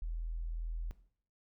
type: tone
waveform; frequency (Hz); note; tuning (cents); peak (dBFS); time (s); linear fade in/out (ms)
sine; 41.2; E1; 0; -35; 0.02-0.91; 0
effects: noise-tail reverb RT60 0.6 s tail -17 dB re dry